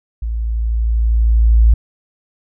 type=tone with level ramp; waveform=sine; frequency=56.3 Hz; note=A1; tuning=40 cents sharp; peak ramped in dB=-18 to -5 dBFS; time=0.22-1.74 s; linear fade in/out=5 ms; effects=none